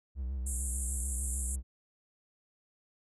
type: tone with vibrato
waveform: triangle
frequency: 65 Hz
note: C2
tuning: 11 cents flat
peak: -31 dBFS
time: 0.15-1.63 s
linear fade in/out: 50 ms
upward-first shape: sine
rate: 6.7 Hz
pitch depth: 92 cents each way
type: band-pass noise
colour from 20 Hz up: pink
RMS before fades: -39 dBFS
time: 0.46-1.56 s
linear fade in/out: 10 ms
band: 7300 to 11000 Hz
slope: 96 dB/octave
effects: none